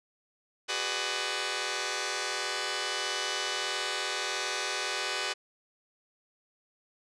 5% pulse chord, G# half-diminished seventh, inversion third, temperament just, 373.8 / 415.3 / 498.4 / 598 Hz, F#4 / G#4 / B4 / D5, +18 / 0 / +16 / +31 cents, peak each -25 dBFS, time 0.68-5.34 s, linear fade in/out 20 ms, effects resampled to 22050 Hz

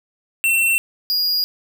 square tone pair in turn, 2704 / 4863 Hz, E7 / D#8, +43 / -40 cents, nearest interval minor seventh, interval 1017 cents, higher second, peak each -15 / -17 dBFS, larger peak first, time 0.44-0.78 / 1.1-1.44 s, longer neither, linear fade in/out 0 ms, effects 8-bit

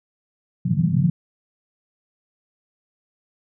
white band-pass noise, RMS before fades -19 dBFS, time 0.65-1.1 s, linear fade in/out 5 ms, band 120 to 180 Hz, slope 48 dB/octave, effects none

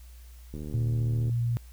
click train, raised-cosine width 3 ms, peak -26 dBFS, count 58, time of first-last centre 0.54-1.295 s, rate 75.5 Hz
sine tone with pitch glide, 116.54 to 118.37 Hz, A#2 to A#2, 0 to +27 cents, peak -24 dBFS, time 0.74-1.57 s, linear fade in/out 0 ms, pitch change +27 cents, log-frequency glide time 1.16-1.35 s
effects added 60 Hz sine -45 dBFS peak until 1.72 s + white hiss -59 dBFS RMS until 1.72 s

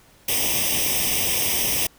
white noise with comb filter, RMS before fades -22 dBFS, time 0.28-1.87 s, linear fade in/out 5 ms, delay 0.35 ms, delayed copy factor +0.95, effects pink hiss -54 dBFS RMS until 1.98 s

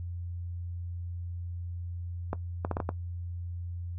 clicks, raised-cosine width 1 ms, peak -16 dBFS, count 6, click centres 2.331 / 2.649 / 2.713 / 2.769 / 2.802 / 2.891 s, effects noise-tail reverb RT60 0.1 s tail -17 dB re dry + added 87 Hz sine -34 dBFS peak until 3.98 s

